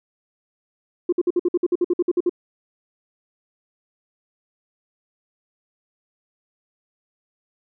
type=tone bursts; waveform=sine; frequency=353 Hz; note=F4; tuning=19 cents sharp; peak=-14 dBFS; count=14; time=1.09-2.295 s; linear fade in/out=5 ms; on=35 ms; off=55 ms; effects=tanh soft clip ceiling -11 dBFS